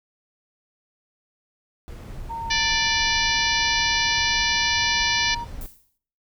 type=noise; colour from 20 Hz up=brown; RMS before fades=-36 dBFS; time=1.88-5.66 s; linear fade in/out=0 ms
type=tone with pitch glide; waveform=sine; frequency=917 to 940.1 Hz; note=A#5 to A#5; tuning=-29 to +14 cents; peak=-28 dBFS; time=2.29-5.45 s; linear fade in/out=20 ms; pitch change=+43 cents; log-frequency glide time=2.68-5.24 s
type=harmonic tone; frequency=587.3 Hz; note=D5; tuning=in tune; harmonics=3 / 4 / 5 / 6 / 7 / 8 / 9 / 10; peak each=-26 / -27 / -28 / -29 / -29 / -30 / -31 / -31 dBFS; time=2.5-5.35 s; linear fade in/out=10 ms
type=noise with exponential decay; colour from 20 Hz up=violet; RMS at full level=-38 dBFS; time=5.61-5.98 s; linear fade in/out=2 ms; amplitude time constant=79 ms
effects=noise-tail reverb RT60 0.6 s tail -20 dB re dry